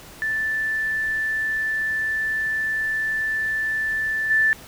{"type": "tone with level steps", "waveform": "sine", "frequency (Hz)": 1760, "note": "A6", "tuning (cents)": 0, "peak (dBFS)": [-21, -15], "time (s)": [0.22, 4.53], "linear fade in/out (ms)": 0, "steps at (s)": 4.3, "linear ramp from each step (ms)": 10, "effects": ["pink hiss -43 dBFS RMS until 4.67 s"]}